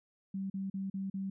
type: tone bursts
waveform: sine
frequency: 193.6 Hz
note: G3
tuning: 21 cents flat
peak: -34 dBFS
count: 5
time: 0.34-1.3 s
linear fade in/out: 5 ms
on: 160 ms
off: 40 ms
effects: none